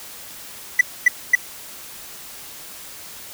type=tone bursts; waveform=triangle; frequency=1977 Hz; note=B6; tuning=1 cent sharp; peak=-6 dBFS; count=3; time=0.79-1.353 s; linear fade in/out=5 ms; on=21 ms; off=250 ms; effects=white hiss -38 dBFS RMS until 3.33 s